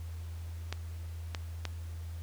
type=clicks; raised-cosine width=0.2 ms; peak=-18 dBFS; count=3; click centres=0.726 / 1.348 / 1.653 s; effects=added 83 Hz sine -38 dBFS peak until 2.22 s + pink hiss -57 dBFS RMS until 2.22 s